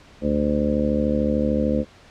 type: harmonic tone with a mistuned harmonic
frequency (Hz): 73.42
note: D2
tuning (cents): 0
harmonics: 1 / 2 / 3 / 4 / 5 / 6 / 7 / 8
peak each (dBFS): -28 / -32 / -22 / -26 / -33 / -34 / -24 / -32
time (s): 0.21-1.85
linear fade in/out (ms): 50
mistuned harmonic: 1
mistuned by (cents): -79
effects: pink hiss -49 dBFS RMS until 2.1 s + low-pass 5000 Hz 12 dB/octave